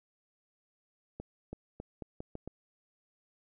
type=accelerating click train; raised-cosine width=2 ms; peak=-27 dBFS; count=7; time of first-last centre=1.2-2.476 s; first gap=330 ms; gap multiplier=0.82; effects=none